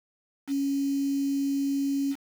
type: tone with quantisation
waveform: sine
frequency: 277.2 Hz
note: C#4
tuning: in tune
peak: -24 dBFS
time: 0.47-2.16 s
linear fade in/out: 50 ms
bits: 7
effects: none